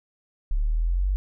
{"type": "exponential sweep", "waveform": "sine", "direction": "up", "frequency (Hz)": [34.65, 49.96], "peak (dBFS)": -20, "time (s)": [0.51, 1.16], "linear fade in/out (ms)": 0, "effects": []}